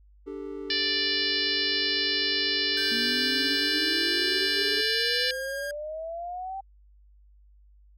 triangle chord, D suspended fourth, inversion none, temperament equal, 293.7 / 392 / 440 Hz, D4 / G4 / A4, 0 / 0 / 0 cents, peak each -37 / -35 / -38 dBFS, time 0.26-4.82 s, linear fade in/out 20 ms
harmonic tone, 587.3 Hz, D5, in tune, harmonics 3 / 4 / 5 / 6 / 7 / 8 / 9, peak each -32 / -36 / -31 / -34 / -30 / -32 / -32 dBFS, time 0.7-5.31 s, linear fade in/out 2 ms
45% pulse tone with pitch glide, 1568 to 1618.6 Hz, G6 to G#6, 0 to -45 cents, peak -33 dBFS, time 2.77-5.71 s, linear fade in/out 2 ms, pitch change +55 cents, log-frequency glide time 3.34-4.96 s
sine exponential sweep, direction up, 230 to 785 Hz, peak -32 dBFS, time 2.91-6.61 s, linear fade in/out 10 ms
effects added 50 Hz sine -53 dBFS peak until 7.97 s

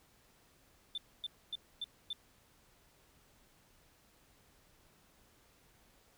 sine tone bursts, 3546 Hz, A7, 13 cents sharp, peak -35 dBFS, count 5, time 0.95-2.13 s, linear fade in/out 2 ms, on 28 ms, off 260 ms, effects tanh soft clip ceiling -33 dBFS + pink hiss -67 dBFS RMS until 6.17 s

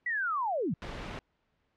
sine linear sweep, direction down, 1985 to 126.8 Hz, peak -28 dBFS, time 0.06-0.74 s, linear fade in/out 5 ms
pink noise, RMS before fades -39 dBFS, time 0.82-1.19 s, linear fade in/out 0 ms
effects pink hiss -75 dBFS RMS until 1.76 s + low-pass 3000 Hz 12 dB/octave

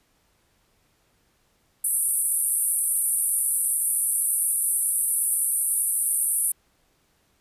pink band-pass noise, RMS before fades -24 dBFS, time 1.84-6.52 s, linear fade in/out 5 ms, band 8900 to 12000 Hz, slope 96 dB/octave, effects pink hiss -66 dBFS RMS until 7.4 s + resampled to 32000 Hz

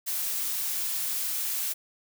blue noise, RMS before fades -30 dBFS, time 0.06-1.74 s, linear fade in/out 20 ms, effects none

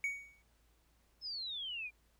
triangle tone with exponential decay, 2242 Hz, C#7, 19 cents sharp, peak -29 dBFS, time 0.04-0.42 s, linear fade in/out 1 ms, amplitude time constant 81 ms
sine exponential sweep, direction down, 5290 to 2349 Hz, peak -39 dBFS, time 1.21-1.91 s, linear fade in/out 50 ms
effects added 56 Hz sine -70 dBFS peak until 2.19 s + pink hiss -74 dBFS RMS until 2.19 s

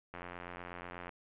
click train, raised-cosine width 0.5 ms, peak -29 dBFS, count 85, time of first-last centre 0.14-1.092 s, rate 88.2 Hz, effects resampled to 8000 Hz + 11-bit

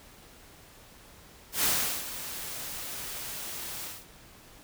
white noise with ADSR envelope, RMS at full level -25 dBFS, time 1.52-4.06 s, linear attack 120 ms, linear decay 390 ms, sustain -13 dB, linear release 220 ms, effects pink hiss -53 dBFS RMS until 4.63 s

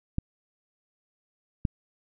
clicks, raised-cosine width 5 ms, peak -14 / -12 dBFS, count 2, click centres 0.184 / 1.652 s, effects none

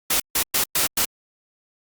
white noise bursts at uneven times, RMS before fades -20 dBFS, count 5, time 0.1-0.2 / 0.35-0.43 / 0.54-0.64 / 0.75-0.87 / 0.97-1.05 s, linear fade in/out 5 ms, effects Opus 48 kbps

